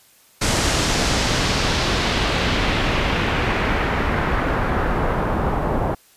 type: noise with low-pass filter sweep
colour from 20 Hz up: pink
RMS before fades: -20 dBFS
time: 0.41-5.95 s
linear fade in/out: 10 ms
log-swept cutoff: 7900 to 870 Hz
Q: 1.2
effects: white hiss -53 dBFS RMS until 6.16 s + resampled to 32000 Hz